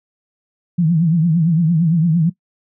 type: tone with vibrato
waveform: sine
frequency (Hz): 165.3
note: E3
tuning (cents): +5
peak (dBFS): -11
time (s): 0.78-2.3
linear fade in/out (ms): 10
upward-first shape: triangle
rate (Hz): 8.8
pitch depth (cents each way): 150
effects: noise-tail reverb RT60 0.1 s tail -19 dB re dry